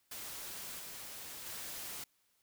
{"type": "noise with level steps", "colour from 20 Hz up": "white", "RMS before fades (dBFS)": [-45, -47, -44], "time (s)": [0.11, 2.04], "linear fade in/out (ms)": 5, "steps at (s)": [0.79, 1.46], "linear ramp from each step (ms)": 2, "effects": ["white hiss -75 dBFS RMS until 2.42 s"]}